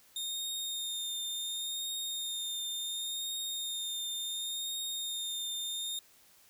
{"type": "tone with vibrato", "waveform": "sawtooth", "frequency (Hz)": 3661, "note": "A#7", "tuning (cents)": -32, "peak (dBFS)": -32, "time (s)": [0.16, 5.99], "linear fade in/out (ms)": 2, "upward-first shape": "triangle", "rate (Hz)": 0.7, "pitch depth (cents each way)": 24, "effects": ["white hiss -62 dBFS RMS until 6.49 s"]}